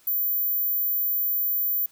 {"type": "tone", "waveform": "sine", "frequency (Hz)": 14280, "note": "A9", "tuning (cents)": 24, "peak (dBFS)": -19, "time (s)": [0.07, 1.86], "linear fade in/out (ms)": 5, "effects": ["tanh soft clip ceiling -21 dBFS", "white hiss -58 dBFS RMS until 1.91 s"]}